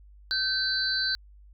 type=tone cluster; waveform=sine; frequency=1540 / 4070 / 4550 Hz; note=G6 / C8 / C#8; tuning=-31 / -49 / +44 cents; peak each=-29 dBFS; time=0.31-1.15 s; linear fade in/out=0 ms; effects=added 50 Hz sine -49 dBFS peak until 1.53 s